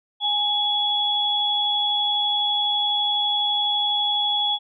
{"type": "tone pair together", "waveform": "sine", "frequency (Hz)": [830.6, 3372], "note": ["G#5", "G#7"], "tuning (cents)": [0, 26], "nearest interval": "2 octaves", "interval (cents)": 2426, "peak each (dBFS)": [-26, -20], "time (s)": [0.2, 4.59], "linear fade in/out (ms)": 50, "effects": []}